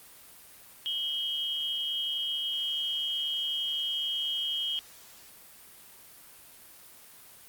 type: tone pair together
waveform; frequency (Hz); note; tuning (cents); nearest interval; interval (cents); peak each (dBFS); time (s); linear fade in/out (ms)
sine; 2957 / 3226; F#7 / G7; -2 / +49; major second; 151; -34 / -30; 0.86-4.79; 0
effects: white hiss -52 dBFS RMS until 7.48 s + Opus 32 kbps